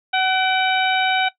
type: harmonic tone with a mistuned harmonic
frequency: 752 Hz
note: F#5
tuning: 28 cents sharp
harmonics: 1 / 2 / 3 / 4 / 5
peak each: -19 / -22 / -24 / -25 / -26 dBFS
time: 0.13-1.29 s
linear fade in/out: 10 ms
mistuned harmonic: 3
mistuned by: +54 cents
effects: noise-tail reverb RT60 0.1 s tail -17 dB re dry